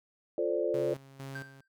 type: chord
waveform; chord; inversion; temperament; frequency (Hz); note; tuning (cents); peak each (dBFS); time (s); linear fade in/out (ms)
sine; D minor seventh; first; equal; 349.2 / 440 / 523.3 / 587.3; F4 / A4 / C5 / D5; 0 / 0 / 0 / 0; -33; 0.38-0.94; 2
type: tone with tremolo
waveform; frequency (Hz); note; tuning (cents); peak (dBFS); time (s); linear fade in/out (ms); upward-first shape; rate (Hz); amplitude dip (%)
sawtooth; 135.9; C#3; -34; -36; 0.74-1.61; 2; square; 2.2; 75
type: tone with exponential decay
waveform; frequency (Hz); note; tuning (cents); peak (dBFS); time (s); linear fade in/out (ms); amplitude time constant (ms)
triangle; 1568; G6; 0; -35; 1.35-1.68; 5; 71
effects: none